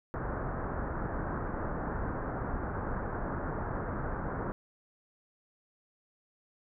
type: low-pass noise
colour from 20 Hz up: pink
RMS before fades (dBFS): -35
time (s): 0.14-4.52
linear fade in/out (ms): 0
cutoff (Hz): 1600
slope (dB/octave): 48
effects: none